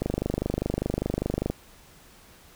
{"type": "click train", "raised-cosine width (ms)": 2, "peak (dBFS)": -12, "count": 38, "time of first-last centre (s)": [0.02, 1.5], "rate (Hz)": 25, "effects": ["pink hiss -53 dBFS RMS until 2.55 s"]}